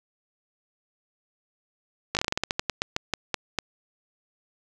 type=slowing click train; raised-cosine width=0.2 ms; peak=-7 dBFS; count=17; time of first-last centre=2.15-3.587 s; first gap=18 ms; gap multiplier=1.19; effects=none